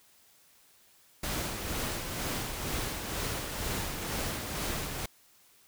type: noise with tremolo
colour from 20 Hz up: pink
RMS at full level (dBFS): -33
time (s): 1.23-5.06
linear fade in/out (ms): 5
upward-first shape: sine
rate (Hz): 2.1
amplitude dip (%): 40
effects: white hiss -62 dBFS RMS until 5.67 s